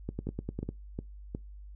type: two click trains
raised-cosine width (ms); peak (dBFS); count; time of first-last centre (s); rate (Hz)
3; -21 / -22; 7 / 4; 0.09-0.69 / 0.27-1.349; 10 / 2.78
effects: noise-tail reverb RT60 0.2 s tail -23 dB re dry + added 50 Hz sine -44 dBFS peak until 1.75 s